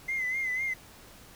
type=tone with vibrato; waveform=triangle; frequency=2061 Hz; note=C7; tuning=27 cents flat; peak=-25 dBFS; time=0.08-0.74 s; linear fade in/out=10 ms; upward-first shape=sine; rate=4 Hz; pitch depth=60 cents each way; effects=tanh soft clip ceiling -25 dBFS + pink hiss -52 dBFS RMS until 1.35 s